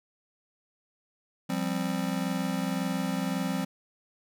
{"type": "chord", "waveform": "square", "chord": "F suspended second", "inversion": "none", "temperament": "just", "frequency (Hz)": [174.61, 196.44, 261.9], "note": ["F3", "G3", "C4"], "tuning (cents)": [0, 4, 2], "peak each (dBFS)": -33, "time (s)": [1.49, 3.65], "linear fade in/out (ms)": 10, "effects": []}